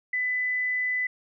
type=tone; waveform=sine; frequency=2000 Hz; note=B6; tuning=21 cents sharp; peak=-24 dBFS; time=0.13-1.07 s; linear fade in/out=5 ms; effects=none